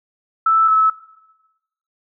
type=tone pair in turn; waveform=sine; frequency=1318.5 / 1300.3 Hz; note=E6 / E6; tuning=0 / -24 cents; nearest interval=unison; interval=24 cents; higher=first; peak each=-11 dBFS; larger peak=neither; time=0.46-0.68 / 0.68-0.9 s; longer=neither; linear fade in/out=5 ms; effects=noise-tail reverb RT60 1.0 s tail -18 dB re dry